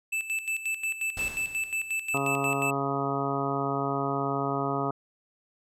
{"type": "tone with tremolo", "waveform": "square", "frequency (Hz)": 2637, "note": "E7", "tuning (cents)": 0, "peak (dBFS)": -27, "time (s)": [0.12, 2.71], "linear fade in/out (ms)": 10, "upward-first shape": "square", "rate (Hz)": 5.6, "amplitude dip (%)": 70}
{"type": "noise with exponential decay", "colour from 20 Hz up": "pink", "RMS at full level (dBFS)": -37, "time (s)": [1.17, 2.14], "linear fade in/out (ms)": 2, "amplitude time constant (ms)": 210}
{"type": "harmonic tone", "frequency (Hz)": 138.59, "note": "C#3", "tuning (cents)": 0, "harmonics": [1, 2, 3, 4, 5, 6, 7, 8, 9], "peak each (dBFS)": [-34, -33, -33, -39, -33, -39, -37, -39, -33], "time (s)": [2.14, 4.91], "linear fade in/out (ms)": 2}
{"effects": ["low-pass 12000 Hz 12 dB/octave"]}